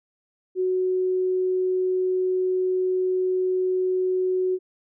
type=tone; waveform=sine; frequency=370 Hz; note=F#4; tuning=in tune; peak=-20 dBFS; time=0.55-4.59 s; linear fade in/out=50 ms; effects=none